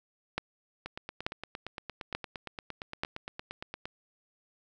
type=two click trains; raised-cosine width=0.3 ms; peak=-22 / -14 dBFS; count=27 / 4; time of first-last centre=0.86-3.855 / 0.38-3.035 s; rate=8.68 / 1.13 Hz; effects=none